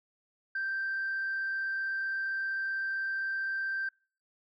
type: tone with frequency modulation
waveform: sine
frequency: 1568 Hz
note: G6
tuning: in tune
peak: -29 dBFS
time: 0.55-3.89 s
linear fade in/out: 5 ms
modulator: 35.6 Hz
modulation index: 0.35
effects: noise-tail reverb RT60 0.4 s tail -26 dB re dry + tanh soft clip ceiling -27 dBFS